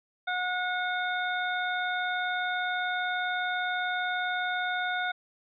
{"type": "harmonic tone", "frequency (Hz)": 727, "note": "F#5", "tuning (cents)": -31, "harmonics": [1, 2, 3, 5], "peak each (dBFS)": [-32, -30, -38, -38], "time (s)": [0.27, 5.12], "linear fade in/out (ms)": 10, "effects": []}